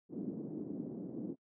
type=band-pass noise; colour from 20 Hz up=white; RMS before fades=-42 dBFS; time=0.09-1.36 s; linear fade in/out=50 ms; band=180 to 320 Hz; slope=24 dB/octave; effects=noise-tail reverb RT60 0.1 s tail -25 dB re dry